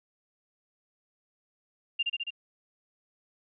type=tone with echo; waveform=sine; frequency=2794 Hz; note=F7; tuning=in tune; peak=-24 dBFS; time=1.99-2.03 s; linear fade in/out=10 ms; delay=69 ms; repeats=4; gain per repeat=-2 dB; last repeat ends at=2.306 s; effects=none